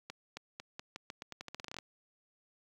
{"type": "accelerating click train", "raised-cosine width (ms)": 0.2, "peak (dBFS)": -25, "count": 18, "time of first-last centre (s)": [0.1, 1.786], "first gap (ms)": 270, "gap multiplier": 0.85, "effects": ["high-pass 80 Hz 12 dB/octave", "10-bit"]}